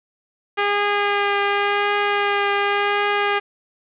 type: tone with vibrato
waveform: 10% pulse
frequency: 406.5 Hz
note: G#4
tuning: 37 cents flat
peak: -9 dBFS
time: 0.57-3.4 s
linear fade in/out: 20 ms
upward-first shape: triangle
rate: 0.9 Hz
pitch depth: 14 cents each way
effects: resampled to 8000 Hz + 8-bit